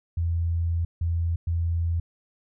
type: tone bursts at uneven times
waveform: sine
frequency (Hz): 84.2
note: E2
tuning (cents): +37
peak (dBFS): -22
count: 3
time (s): 0.17-0.85 / 1.01-1.36 / 1.47-2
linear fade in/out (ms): 5
effects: none